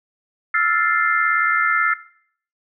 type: chord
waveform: sine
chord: F major seventh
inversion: third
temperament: equal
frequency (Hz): 1318.5 / 1396.9 / 1760 / 2093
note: E6 / F6 / A6 / C7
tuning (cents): 0 / 0 / 0 / 0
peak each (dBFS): -21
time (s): 0.54-1.94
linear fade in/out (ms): 5
effects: noise-tail reverb RT60 0.6 s tail -18 dB re dry